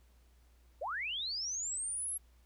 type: linear sweep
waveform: sine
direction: up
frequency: 471 to 11320 Hz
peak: -35 dBFS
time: 0.81-2.18 s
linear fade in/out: 10 ms
effects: added 60 Hz sine -61 dBFS peak until 2.45 s + pink hiss -72 dBFS RMS until 2.45 s